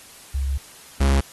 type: tone pair in turn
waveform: sine / 45% pulse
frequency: 68 / 68.35 Hz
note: C#2 / C#2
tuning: -33 / -24 cents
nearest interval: unison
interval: 9 cents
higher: second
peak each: -20 / -15 dBFS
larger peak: second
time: 0.34-0.58 / 1-1.21 s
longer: first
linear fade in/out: 10 ms
effects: white hiss -45 dBFS RMS until 1.32 s + AAC 32 kbps

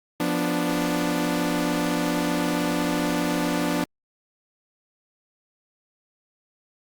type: chord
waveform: sawtooth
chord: B diminished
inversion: second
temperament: equal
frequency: 174.61 / 246.9 / 293.7 Hz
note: F3 / B3 / D4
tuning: 0 / 0 / 0 cents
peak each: -24 / -24 / -21 dBFS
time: 0.2-3.84 s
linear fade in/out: 2 ms
effects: Opus 32 kbps

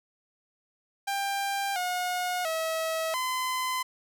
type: tone with pitch steps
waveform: sawtooth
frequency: 794 / 722 / 645 / 1023 Hz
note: G5 / F#5 / E5 / C6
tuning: +22 / -43 / -38 / -39 cents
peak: -24 dBFS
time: 1.07-3.83 s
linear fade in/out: 10 ms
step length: 690 ms
effects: none

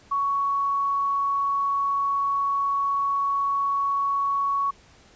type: tone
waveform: sine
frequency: 1116 Hz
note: C#6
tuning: 11 cents sharp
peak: -21 dBFS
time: 0.11-4.71 s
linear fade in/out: 10 ms
effects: pink hiss -54 dBFS RMS until 5.15 s + resampled to 16000 Hz

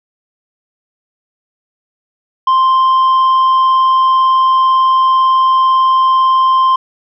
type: tone with tanh clipping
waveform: triangle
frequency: 1047 Hz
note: C6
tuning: 1 cent sharp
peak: -8 dBFS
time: 2.47-6.76 s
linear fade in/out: 5 ms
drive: 8 dB
effects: none

